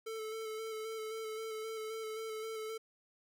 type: tone with vibrato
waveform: square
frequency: 440.3 Hz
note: A4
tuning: 1 cent sharp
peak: -40 dBFS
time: 0.06-2.78 s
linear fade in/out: 10 ms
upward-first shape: square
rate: 3.8 Hz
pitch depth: 19 cents each way
effects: none